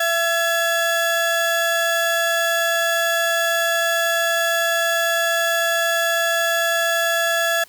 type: tone pair together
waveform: 35% pulse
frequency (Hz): 671.8 / 1694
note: E5 / G#6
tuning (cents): +33 / +34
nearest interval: octave + major third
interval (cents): 1601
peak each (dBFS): -19 / -18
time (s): 0-7.64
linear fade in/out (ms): 5
effects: white hiss -49 dBFS RMS until 7.68 s